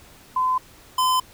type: tone pair in turn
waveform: sine / square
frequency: 1022 / 1022 Hz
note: C6 / C6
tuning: -41 / -41 cents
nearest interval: unison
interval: 0 cents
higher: neither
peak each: -18 dBFS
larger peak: neither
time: 0.36-0.58 / 0.98-1.2 s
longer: neither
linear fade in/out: 5 ms
effects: pink hiss -49 dBFS RMS until 1.33 s